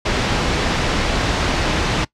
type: low-pass noise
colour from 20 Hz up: pink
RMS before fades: -19 dBFS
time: 0.05-2.05 s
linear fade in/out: 10 ms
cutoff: 5000 Hz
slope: 12 dB/octave
effects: noise-tail reverb RT60 0.1 s tail -21 dB re dry + low-pass 8000 Hz 12 dB/octave